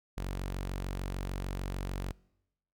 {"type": "tone", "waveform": "sawtooth", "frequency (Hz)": 46.7, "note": "F#1", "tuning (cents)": 17, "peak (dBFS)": -30, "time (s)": [0.17, 2.12], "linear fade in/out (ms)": 10, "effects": ["noise-tail reverb RT60 0.9 s tail -24 dB re dry"]}